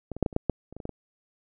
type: clicks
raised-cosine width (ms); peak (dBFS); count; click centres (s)
2; -20 / -23 / -8 / -12 / -28 / -10 / -9 / -30 / -26 / -26 / -19 / -24; 12; 0.117 / 0.166 / 0.227 / 0.262 / 0.328 / 0.364 / 0.497 / 0.726 / 0.766 / 0.802 / 0.854 / 0.893
effects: none